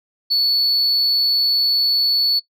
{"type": "tone", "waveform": "sine", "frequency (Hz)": 4435, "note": "C#8", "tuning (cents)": 0, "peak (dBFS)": -11, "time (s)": [0.3, 2.4], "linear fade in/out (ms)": 20, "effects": ["noise-tail reverb RT60 0.1 s tail -21 dB re dry", "tanh soft clip ceiling -13 dBFS"]}